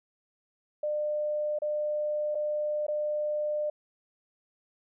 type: tone with dropouts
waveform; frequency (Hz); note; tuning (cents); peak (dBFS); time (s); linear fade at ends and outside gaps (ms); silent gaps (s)
sine; 600; D5; +37; -27; 0.83-3.7; 5; 1.588-1.619 / 2.348-2.352 / 2.867-2.882
effects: none